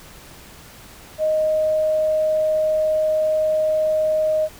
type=tone; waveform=sine; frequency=622.3 Hz; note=D#5; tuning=in tune; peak=-16 dBFS; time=1.18-4.49 s; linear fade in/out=50 ms; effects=pink hiss -43 dBFS RMS until 4.59 s